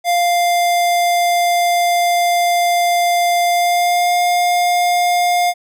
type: tone with pitch glide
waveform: square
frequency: 698.5 to 707.4 Hz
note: F5 to F5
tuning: 0 to +22 cents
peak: -13 dBFS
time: 0.04-5.54 s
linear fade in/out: 50 ms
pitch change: +22 cents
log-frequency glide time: 3.44-4.16 s
effects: none